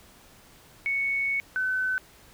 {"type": "tone pair in turn", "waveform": "sine", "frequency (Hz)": [2217, 1515.9], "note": ["C#7", "F#6"], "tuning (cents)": [0, 42], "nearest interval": "perfect fifth", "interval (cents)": 658, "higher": "first", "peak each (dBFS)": [-24, -24], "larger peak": "neither", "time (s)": [[0.86, 1.4], [1.56, 1.98]], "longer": "first", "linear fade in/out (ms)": 0, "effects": ["pink hiss -54 dBFS RMS until 2.33 s"]}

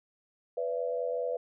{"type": "tone cluster", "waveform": "sine", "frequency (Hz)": [495, 580, 669], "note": ["B4", "D5", "E5"], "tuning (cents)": [4, -22, 25], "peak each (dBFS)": [-31, -36, -37], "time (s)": [0.57, 1.37], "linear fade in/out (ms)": 5, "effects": []}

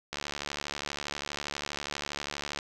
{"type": "click train", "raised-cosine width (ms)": 0.2, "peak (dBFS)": -16, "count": 179, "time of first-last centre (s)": [0.13, 2.589], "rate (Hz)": 72.4, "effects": []}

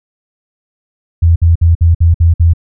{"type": "tone bursts", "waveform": "sine", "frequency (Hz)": 83.8, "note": "E2", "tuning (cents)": 29, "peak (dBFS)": -4, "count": 7, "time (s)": [1.22, 2.536], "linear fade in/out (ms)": 10, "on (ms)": 140, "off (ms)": 56, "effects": []}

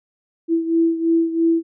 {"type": "beating tone pair", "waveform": "sine", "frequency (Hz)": [330, 333], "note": ["E4", "E4"], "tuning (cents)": [2, 18], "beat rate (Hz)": 3, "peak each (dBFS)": [-16, -21], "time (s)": [0.48, 1.63], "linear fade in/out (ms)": 50, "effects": []}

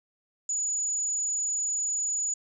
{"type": "tone", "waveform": "sine", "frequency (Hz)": 6910, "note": "A8", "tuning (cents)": -32, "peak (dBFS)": -26, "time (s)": [0.49, 2.34], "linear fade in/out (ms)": 5, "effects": []}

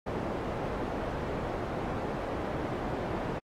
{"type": "low-pass noise", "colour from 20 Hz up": "white", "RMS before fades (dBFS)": -34, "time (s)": [0.06, 3.39], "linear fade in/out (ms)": 10, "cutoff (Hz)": 640, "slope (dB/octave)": 12, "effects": ["AAC 48 kbps"]}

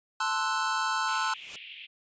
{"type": "chord", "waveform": "square", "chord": "F# half-diminished seventh", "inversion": "first", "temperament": "equal", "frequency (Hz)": [880, 1046.5, 1318.5, 1480], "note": ["A5", "C6", "E6", "F#6"], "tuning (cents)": [0, 0, 0, 0], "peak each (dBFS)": -33, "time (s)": [0.2, 1.34], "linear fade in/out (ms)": 5}
{"type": "band-pass noise", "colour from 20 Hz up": "pink", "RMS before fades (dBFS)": -45, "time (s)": [1.07, 1.87], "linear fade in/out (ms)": 20, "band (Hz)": [2400, 3200], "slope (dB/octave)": 48}
{"type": "noise with exponential growth", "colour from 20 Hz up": "white", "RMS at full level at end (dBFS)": -40, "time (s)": [1.23, 1.56], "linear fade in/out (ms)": 1, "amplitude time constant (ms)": 70}
{"effects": ["resampled to 16000 Hz"]}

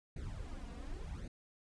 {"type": "noise with flanger", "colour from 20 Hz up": "brown", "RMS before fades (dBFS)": -44, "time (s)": [0.16, 1.28], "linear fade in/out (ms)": 5, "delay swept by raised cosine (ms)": [0.46, 4.26], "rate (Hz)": 0.9, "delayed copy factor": 0.85, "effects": ["resampled to 22050 Hz"]}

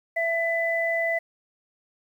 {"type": "tone pair together", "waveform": "sine", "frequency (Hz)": [667, 1998.7], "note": ["E5", "B6"], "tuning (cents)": [20, 20], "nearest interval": "octave + perfect fifth", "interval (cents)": 1900, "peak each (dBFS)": -25, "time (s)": [0.16, 1.19], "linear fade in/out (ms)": 10, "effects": ["9-bit"]}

